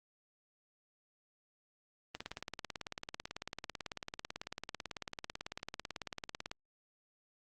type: click train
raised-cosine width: 0.2 ms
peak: -23 dBFS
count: 80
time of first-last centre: 2.15-6.515 s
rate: 18.1 Hz
effects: Opus 32 kbps